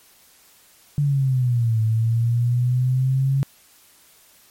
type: exponential two-way sweep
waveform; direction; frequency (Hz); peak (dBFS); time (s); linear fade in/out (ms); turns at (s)
sine; down then up; 146.83 to 110 to 137.9; -16; 0.98-3.43; 0; 1.81
effects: white hiss -53 dBFS RMS until 4.5 s + MP3 64 kbps